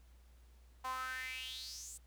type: tone with high-pass filter sweep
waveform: sawtooth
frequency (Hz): 257.7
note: C4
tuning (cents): -26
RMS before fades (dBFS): -44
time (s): 0.84-1.98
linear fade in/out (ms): 10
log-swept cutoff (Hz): 910 to 8400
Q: 6.3
effects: added 60 Hz sine -59 dBFS peak until 2.06 s + pink hiss -72 dBFS RMS until 2.06 s